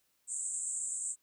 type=band-pass noise; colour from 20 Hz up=pink; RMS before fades=-37 dBFS; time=0.27-1.16 s; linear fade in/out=50 ms; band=7400 to 8600 Hz; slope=96 dB/octave; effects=white hiss -75 dBFS RMS until 1.22 s